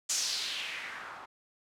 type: noise with low-pass filter sweep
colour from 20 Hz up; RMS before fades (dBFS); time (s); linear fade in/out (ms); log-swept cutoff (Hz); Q
blue; -36; 0.09-1.26; 10; 7000 to 1000; 2.6
effects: none